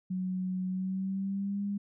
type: tone with pitch glide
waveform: sine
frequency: 185 to 201.7 Hz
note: F#3 to G3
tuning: 0 to +50 cents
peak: -30 dBFS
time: 0.1-1.78 s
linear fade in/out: 10 ms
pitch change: +150 cents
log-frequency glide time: 0.68-1.63 s
effects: none